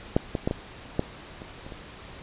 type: clicks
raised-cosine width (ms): 2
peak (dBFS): -6 / -12 / -10 / -13 / -9 / -26 / -29 / -25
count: 8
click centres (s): 0.165 / 0.352 / 0.475 / 0.511 / 0.994 / 1.419 / 1.665 / 1.722
effects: pink hiss -44 dBFS RMS until 2.22 s + resampled to 8000 Hz